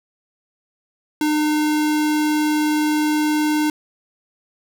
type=tone; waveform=square; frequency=303.2 Hz; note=D#4; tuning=45 cents flat; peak=-17 dBFS; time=1.21-3.7 s; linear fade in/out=2 ms; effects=none